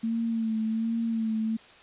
sine tone with vibrato, 224.8 Hz, A3, 37 cents sharp, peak -25 dBFS, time 0.03-1.57 s, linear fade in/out 10 ms, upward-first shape sine, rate 1.3 Hz, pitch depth 39 cents each way, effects white hiss -52 dBFS RMS until 1.82 s + resampled to 8000 Hz

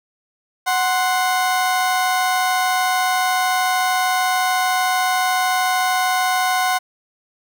30% pulse tone pair together, 740 / 1046.5 Hz, F#5 / C6, 0 / 0 cents, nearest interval tritone, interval 600 cents, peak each -15 / -19 dBFS, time 0.66-6.79 s, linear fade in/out 20 ms, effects none

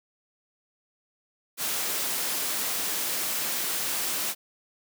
white high-pass noise, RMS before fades -29 dBFS, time 1.57-4.35 s, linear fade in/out 50 ms, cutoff 180 Hz, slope 12 dB/octave, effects none

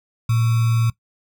sine tone with sample-and-hold, 114.9 Hz, A#2, 25 cents flat, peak -15 dBFS, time 0.29-0.9 s, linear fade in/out 5 ms, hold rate 1225 Hz, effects noise-tail reverb RT60 0.1 s tail -19 dB re dry

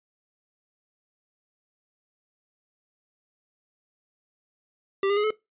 square tone with pitch steps, 392 / 404.7 / 417.7 / 431.2 Hz, G4 / G#4 / G#4 / A4, 0 / -45 / +10 / -35 cents, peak -22 dBFS, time 5.03-5.306 s, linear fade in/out 2 ms, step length 69 ms, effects noise-tail reverb RT60 0.2 s tail -20 dB re dry + resampled to 8000 Hz

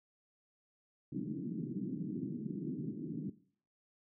pink band-pass noise, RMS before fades -40 dBFS, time 1.12-3.3 s, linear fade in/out 5 ms, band 140 to 340 Hz, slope 48 dB/octave, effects noise-tail reverb RT60 0.5 s tail -17 dB re dry

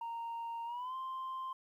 sine tone with pitch glide, 927 to 1046.6 Hz, A#5 to C6, -10 to 0 cents, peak -36 dBFS, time 0.01-1.53 s, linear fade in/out 5 ms, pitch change +210 cents, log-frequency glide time 0.65-0.95 s, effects tanh soft clip ceiling -37 dBFS + 12-bit

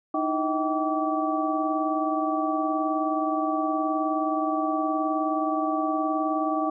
sine tone cluster, 308.4 / 327.5 / 637 / 770 / 1151 Hz, D#4 / E4 / D#5 / G5 / D6, -15 / -11 / +41 / -31 / -35 cents, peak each -27 / -36 / -30 / -29 / -29 dBFS, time 0.14-6.7 s, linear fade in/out 5 ms, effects none

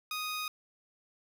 15% pulse tone, 1244.5 Hz, D#6, in tune, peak -28 dBFS, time 0.11-0.48 s, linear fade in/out 2 ms, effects none

